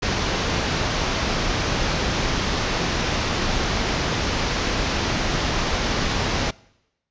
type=low-pass noise; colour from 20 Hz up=pink; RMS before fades=-23 dBFS; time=0.02-6.51 s; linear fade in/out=10 ms; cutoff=6300 Hz; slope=48 dB/octave; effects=noise-tail reverb RT60 0.9 s tail -24 dB re dry + resampled to 16000 Hz